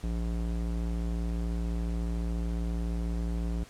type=tone with band-pass filter; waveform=square; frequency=57.1 Hz; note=A#1; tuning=35 cents flat; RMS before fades=-31 dBFS; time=0.03-3.64 s; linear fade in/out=5 ms; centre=140 Hz; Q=0.59; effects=pink hiss -53 dBFS RMS until 3.69 s + low-pass 10000 Hz 12 dB/octave